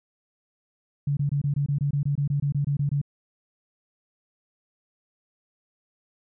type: tone bursts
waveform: sine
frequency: 142.7 Hz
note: D3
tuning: 49 cents flat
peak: -21 dBFS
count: 16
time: 1.07-3.015 s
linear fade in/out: 5 ms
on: 100 ms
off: 23 ms
effects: none